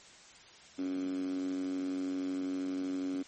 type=tone with high-pass filter; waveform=10% pulse; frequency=92.5 Hz; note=F#2; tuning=in tune; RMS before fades=-35 dBFS; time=0.78-3.23 s; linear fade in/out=10 ms; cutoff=280 Hz; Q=9.5; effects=white hiss -55 dBFS RMS until 3.27 s + MP3 32 kbps